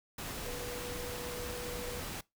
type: tone in noise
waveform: sine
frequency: 488.6 Hz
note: B4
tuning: 19 cents flat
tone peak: -42 dBFS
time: 0.46-2 s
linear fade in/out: 5 ms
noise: pink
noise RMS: -41 dBFS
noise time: 0.18-2.21 s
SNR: -4 dB
effects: noise-tail reverb RT60 0.2 s tail -22 dB re dry